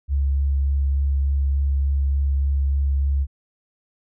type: tone with vibrato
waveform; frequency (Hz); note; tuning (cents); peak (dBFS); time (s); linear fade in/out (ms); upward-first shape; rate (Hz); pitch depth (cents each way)
sine; 69.3; C#2; 0; -17; 0.08-3.27; 50; triangle; 3.4; 14
effects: none